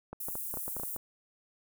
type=clicks; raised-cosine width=1 ms; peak=-26 dBFS; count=10; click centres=0.13 / 0.285 / 0.354 / 0.54 / 0.572 / 0.68 / 0.767 / 0.798 / 0.834 / 0.963 s
type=high-pass noise; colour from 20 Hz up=white; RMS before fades=-38 dBFS; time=0.2-0.97 s; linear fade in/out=5 ms; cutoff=9600 Hz; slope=24 dB/octave
effects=none